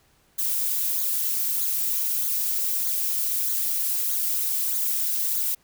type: noise with flanger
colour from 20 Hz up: violet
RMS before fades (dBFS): -25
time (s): 0.38-5.55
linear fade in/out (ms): 10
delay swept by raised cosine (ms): 0.36 to 4.36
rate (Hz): 1.6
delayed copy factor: -0.75
effects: pink hiss -62 dBFS RMS until 5.63 s